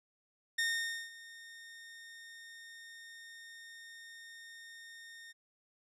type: tone with ADSR envelope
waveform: sawtooth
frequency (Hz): 1835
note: A#6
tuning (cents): -28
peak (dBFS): -26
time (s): 0.58-5.33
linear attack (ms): 8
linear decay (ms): 510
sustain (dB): -20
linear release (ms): 22
effects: low-pass 10000 Hz 12 dB/octave